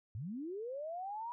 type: linear sweep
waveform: sine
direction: up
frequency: 91 to 971 Hz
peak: -39 dBFS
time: 0.15-1.32 s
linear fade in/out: 0 ms
effects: none